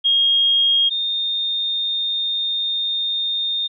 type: tone pair in turn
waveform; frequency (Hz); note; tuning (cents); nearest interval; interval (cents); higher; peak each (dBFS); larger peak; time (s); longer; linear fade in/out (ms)
sine; 3254 / 3652; G#7 / A#7; -36 / -36; major second; 200; second; -13 / -19; first; 0.04-0.9 / 0.9-3.68; second; 20
effects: none